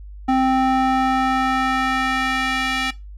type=tone with band-pass filter sweep; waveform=square; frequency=261.6 Hz; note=C4; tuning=in tune; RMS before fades=-19 dBFS; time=0.28-2.91 s; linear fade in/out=10 ms; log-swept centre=640 to 2600 Hz; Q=1.2; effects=noise-tail reverb RT60 0.2 s tail -17 dB re dry + added 50 Hz sine -34 dBFS peak until 3.17 s